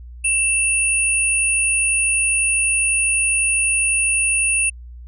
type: tone pair together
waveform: sine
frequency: 2662 / 9486 Hz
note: E7 / D9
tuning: +16 / +16 cents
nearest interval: octave + minor seventh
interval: 2200 cents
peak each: -18 dBFS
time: 0.24-4.7 s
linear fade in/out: 10 ms
effects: added 60 Hz sine -34 dBFS peak until 5.07 s